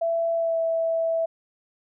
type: tone with pitch glide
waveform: sine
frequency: 667 to 657.4 Hz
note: E5 to E5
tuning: +20 to -5 cents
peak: -21 dBFS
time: 0.01-1.26 s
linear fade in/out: 10 ms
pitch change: -25 cents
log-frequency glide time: 0.35-0.58 s
effects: none